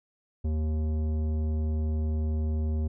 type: tone with tanh clipping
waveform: sine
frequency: 77.6 Hz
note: D#2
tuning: 4 cents flat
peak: -27 dBFS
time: 0.44-2.88 s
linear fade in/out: 10 ms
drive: 13 dB
effects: none